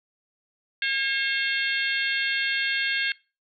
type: harmonic tone with a mistuned harmonic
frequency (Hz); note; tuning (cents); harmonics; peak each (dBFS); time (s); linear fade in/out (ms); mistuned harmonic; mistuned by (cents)
540; C#5; -45; 3 / 4 / 5 / 6 / 7 / 8; -27 / -29 / -31 / -33 / -34 / -35; 0.82-3.12; 2; 7; -89
effects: noise-tail reverb RT60 0.3 s tail -22 dB re dry